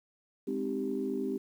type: chord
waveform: sine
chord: Ab major seventh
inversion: none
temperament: equal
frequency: 207.7 / 261.6 / 311.1 / 392 Hz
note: Ab3 / C4 / Eb4 / G4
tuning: 0 / 0 / 0 / 0 cents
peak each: -38 / -34 / -39 / -34 dBFS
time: 0.47-1.38 s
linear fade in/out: 10 ms
effects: tanh soft clip ceiling -20 dBFS + 10-bit